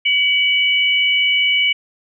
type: tone pair together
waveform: sine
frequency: 2275 / 2960 Hz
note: C#7 / F#7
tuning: +44 / 0 cents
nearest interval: perfect fourth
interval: 456 cents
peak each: -15 / -16 dBFS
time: 0.05-1.73 s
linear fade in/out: 10 ms
effects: none